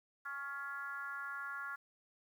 sine tone with frequency modulation, 1396.9 Hz, F6, in tune, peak -40 dBFS, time 0.25-1.76 s, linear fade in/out 10 ms, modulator 287 Hz, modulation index 1, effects 11-bit

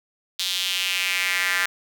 square tone with high-pass filter sweep, 92.5 Hz, F#2, in tune, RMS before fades -24 dBFS, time 0.39-1.66 s, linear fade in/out 5 ms, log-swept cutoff 3700 to 1700 Hz, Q 3.1, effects none

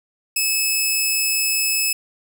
10% pulse tone, 2595 Hz, E7, 28 cents flat, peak -9 dBFS, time 0.36-1.93 s, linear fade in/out 5 ms, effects none

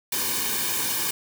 white noise with comb filter, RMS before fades -26 dBFS, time 0.12-1.11 s, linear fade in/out 5 ms, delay 1.5 ms, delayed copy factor -0.8, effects none

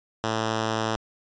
5% pulse tone, 111 Hz, A2, 16 cents sharp, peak -13 dBFS, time 0.24-0.96 s, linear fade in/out 0 ms, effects resampled to 16000 Hz

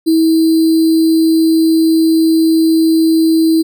sine tone with sample-and-hold, 323.1 Hz, E4, 35 cents flat, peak -7 dBFS, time 0.06-3.63 s, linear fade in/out 20 ms, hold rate 4410 Hz, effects none

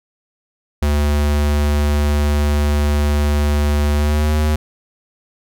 square tone with pitch glide, 73.42 to 76.18 Hz, D2 to D#2, 0 to -36 cents, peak -14 dBFS, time 0.82-4.56 s, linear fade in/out 5 ms, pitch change +64 cents, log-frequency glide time 3.94-4.33 s, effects none

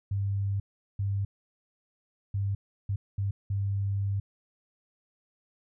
sine tone bursts at uneven times, 99.3 Hz, G2, 23 cents sharp, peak -26 dBFS, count 6, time 0.11-0.6 / 0.99-1.25 / 2.34-2.55 / 2.89-2.96 / 3.18-3.31 / 3.5-4.2 s, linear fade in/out 5 ms, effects none

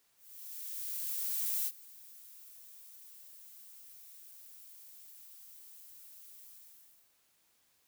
violet noise with ADSR envelope, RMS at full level -33 dBFS, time 0.16-7.15 s, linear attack 1500 ms, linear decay 54 ms, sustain -21 dB, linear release 650 ms, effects white hiss -72 dBFS RMS until 7.87 s

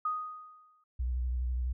sine tone with exponential decay, 1244.5 Hz, D#6, in tune, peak -27 dBFS, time 0.05-0.84 s, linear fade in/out 5 ms, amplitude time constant 170 ms
sine tone with vibrato, 62 Hz, B1, 7 cents sharp, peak -29 dBFS, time 0.99-1.73 s, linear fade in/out 10 ms, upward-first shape sine, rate 12 Hz, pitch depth 50 cents each way
effects none

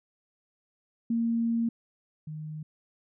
sine tone pair in turn, 231 / 154.17 Hz, A#3 / D#3, -16 / -16 cents, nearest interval perfect fifth, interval 700 cents, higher first, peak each -24 / -35 dBFS, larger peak first, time 1.1-1.69 / 2.27-2.63 s, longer first, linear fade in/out 5 ms, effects none

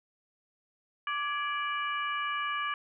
harmonic tone with a mistuned harmonic, 585 Hz, D5, 7 cents flat, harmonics 2 / 3 / 4 / 5, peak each -32 / -36 / -38 / -40 dBFS, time 1.07-2.74 s, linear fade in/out 2 ms, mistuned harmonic 3, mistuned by -78 cents, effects none

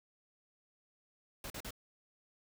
pink noise bursts, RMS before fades -44 dBFS, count 3, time 1.44-1.707 s, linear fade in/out 2 ms, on 61 ms, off 42 ms, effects none

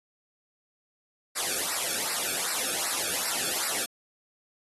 white noise with flanger, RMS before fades -29 dBFS, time 1.35-3.86 s, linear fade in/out 20 ms, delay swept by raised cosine 0.3 to 1.03 ms, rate 2.6 Hz, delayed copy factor -1, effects AAC 32 kbps

